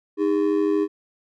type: ring-modulated tone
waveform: triangle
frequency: 358.1 Hz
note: F4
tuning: 43 cents sharp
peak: -13 dBFS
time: 0.17-0.88 s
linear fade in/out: 50 ms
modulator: 46.5 Hz
effects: none